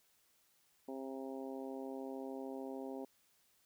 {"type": "harmonic tone", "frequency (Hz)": 133.4, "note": "C3", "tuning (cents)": 34, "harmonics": [2, 3, 4, 5, 6, 7], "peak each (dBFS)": [-45, -47, -49, -53, -54, -58], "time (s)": [0.88, 3.05], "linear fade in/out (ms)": 5, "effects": ["white hiss -73 dBFS RMS until 3.65 s"]}